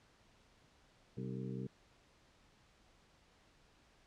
harmonic tone with a mistuned harmonic, 64.8 Hz, C2, 16 cents flat, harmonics 2 / 3 / 4 / 5 / 6 / 7, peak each -43 / -44 / -50 / -53 / -50 / -52 dBFS, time 1.17-1.67 s, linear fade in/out 5 ms, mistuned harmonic 5, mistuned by -84 cents, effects pink hiss -68 dBFS RMS until 4.06 s + low-pass 6000 Hz 12 dB/octave

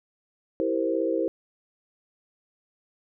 sine chord, C dominant seventh, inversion first, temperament equal, 329.6 / 392 / 466.2 / 523.3 Hz, E4 / G4 / Bb4 / C5, 0 / 0 / 0 / 0 cents, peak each -27 / -30 / -29 / -28 dBFS, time 0.6-1.28 s, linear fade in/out 0 ms, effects none

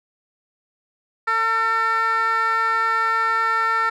15% pulse tone with band-pass filter, 450.9 Hz, A4, 42 cents sharp, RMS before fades -20 dBFS, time 1.27-3.9 s, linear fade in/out 10 ms, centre 1500 Hz, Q 3.2, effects none

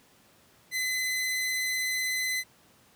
sawtooth tone, 2027 Hz, B6, 45 cents sharp, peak -24 dBFS, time 0.71-2.44 s, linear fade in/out 50 ms, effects pink hiss -60 dBFS RMS until 2.95 s + high-pass 100 Hz 12 dB/octave

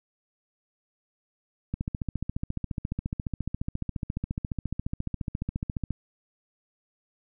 click train, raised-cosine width 5 ms, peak -17 dBFS, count 61, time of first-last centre 1.74-5.907 s, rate 14.4 Hz, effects none

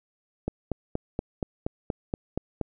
click train, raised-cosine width 2 ms, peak -14 dBFS, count 10, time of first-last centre 0.48-2.613 s, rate 4.22 Hz, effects none

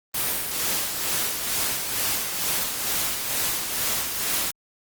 white noise with tremolo, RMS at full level -24 dBFS, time 0.14-4.51 s, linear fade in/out 5 ms, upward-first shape sine, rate 2.2 Hz, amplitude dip 45%, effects Opus 32 kbps

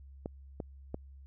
clicks, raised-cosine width 2 ms, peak -23 dBFS, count 3, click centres 0.259 / 0.602 / 0.944 s, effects added 68 Hz sine -49 dBFS peak until 1.26 s

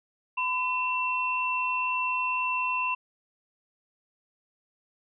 sine tone pair together, 1009 / 2701 Hz, B5 / E7, +37 / +42 cents, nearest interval octave + perfect fourth, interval 1705 cents, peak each -28 dBFS, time 0.37-2.95 s, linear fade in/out 10 ms, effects none

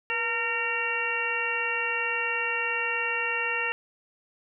harmonic tone with a mistuned harmonic, 458.6 Hz, A#4, 28 cents flat, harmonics 1 / 2 / 3 / 4 / 5 / 6, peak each -36 / -35 / -35 / -31 / -35 / -29 dBFS, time 0.1-3.72 s, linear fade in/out 0 ms, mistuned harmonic 1, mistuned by +77 cents, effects none

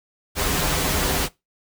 pink noise with comb filter, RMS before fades -22 dBFS, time 0.35-1.29 s, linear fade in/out 50 ms, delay 8.9 ms, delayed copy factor -0.6, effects noise-tail reverb RT60 0.2 s tail -20 dB re dry

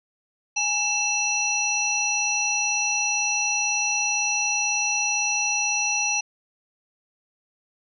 harmonic tone with a mistuned harmonic, 833 Hz, G#5, 5 cents sharp, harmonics 1 / 3 / 5 / 7, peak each -31 / -25 / -33 / -24 dBFS, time 0.56-6.21 s, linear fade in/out 10 ms, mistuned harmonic 3, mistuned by +110 cents, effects none

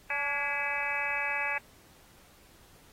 harmonic tone with a mistuned harmonic, 286.7 Hz, D4, 42 cents flat, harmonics 2 / 3 / 4 / 5 / 6 / 7 / 8 / 9, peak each -43 / -37 / -42 / -44 / -35 / -36 / -35 / -35 dBFS, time 0.1-1.58 s, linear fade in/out 2 ms, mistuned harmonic 6, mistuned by -54 cents, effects pink hiss -59 dBFS RMS until 2.92 s + AAC 48 kbps

